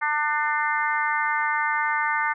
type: harmonic tone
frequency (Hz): 299.3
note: D4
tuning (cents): +33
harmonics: 3 / 4 / 5 / 6 / 7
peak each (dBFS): -26 / -28 / -28 / -28 / -29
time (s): 0.01-2.34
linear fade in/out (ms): 20
effects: none